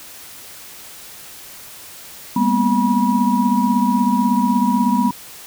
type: tone cluster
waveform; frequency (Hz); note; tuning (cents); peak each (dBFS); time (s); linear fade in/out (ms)
sine; 200.5 / 233.2 / 249.5 / 968; G3 / A#3 / B3 / B5; +39 / +1 / +18 / -35; -19; 2.36-5.11; 5
effects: white hiss -38 dBFS RMS until 5.46 s